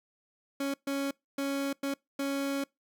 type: tone bursts at uneven times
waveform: 30% pulse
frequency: 277.2 Hz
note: C#4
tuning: in tune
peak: -27 dBFS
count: 5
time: 0.6-0.74 / 0.87-1.11 / 1.38-1.73 / 1.83-1.94 / 2.19-2.64 s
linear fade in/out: 5 ms
effects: noise-tail reverb RT60 0.2 s tail -25 dB re dry